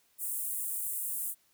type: high-pass noise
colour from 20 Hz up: pink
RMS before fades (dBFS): -35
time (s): 0.18-1.35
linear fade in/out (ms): 50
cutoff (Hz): 8500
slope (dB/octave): 48
effects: white hiss -69 dBFS RMS until 1.53 s